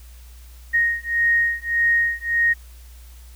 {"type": "beating tone pair", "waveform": "sine", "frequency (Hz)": [1864.7, 1866.4], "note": ["A#6", "A#6"], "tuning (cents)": [0, 2], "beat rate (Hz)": 1.7, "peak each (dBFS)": -20, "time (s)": [0.73, 2.54], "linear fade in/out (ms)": 20, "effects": ["added 60 Hz sine -40 dBFS peak until 3.35 s", "white hiss -52 dBFS RMS until 3.35 s"]}